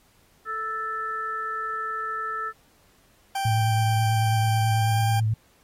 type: harmonic tone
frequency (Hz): 440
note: A4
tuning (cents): 0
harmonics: 1 / 3 / 4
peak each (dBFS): -40 / -28 / -34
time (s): 0.45-2.53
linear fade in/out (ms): 50
type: tone with pitch glide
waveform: 40% pulse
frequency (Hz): 784 to 793.1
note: G5 to G5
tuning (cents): 0 to +20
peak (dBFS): -24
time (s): 3.35-5.2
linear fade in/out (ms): 5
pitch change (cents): +20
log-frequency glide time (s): 4.67-4.96
type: tone with vibrato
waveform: sine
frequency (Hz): 110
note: A2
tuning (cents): 0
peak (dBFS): -20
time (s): 3.45-5.34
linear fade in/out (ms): 5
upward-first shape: sine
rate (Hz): 9.2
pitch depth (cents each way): 29
effects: pink hiss -61 dBFS RMS until 5.63 s + AAC 48 kbps